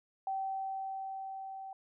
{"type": "tone with level ramp", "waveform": "sine", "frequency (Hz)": 772, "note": "G5", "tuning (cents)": -27, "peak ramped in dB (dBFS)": [-32, -42], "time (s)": [0.27, 1.73], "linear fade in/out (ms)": 2, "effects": []}